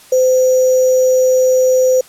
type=tone with sample-and-hold; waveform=sine; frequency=513 Hz; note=C5; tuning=34 cents flat; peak=-8 dBFS; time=0.12-2.01 s; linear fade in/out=5 ms; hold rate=6300 Hz; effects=white hiss -42 dBFS RMS until 2.08 s + low-pass 12000 Hz 12 dB/octave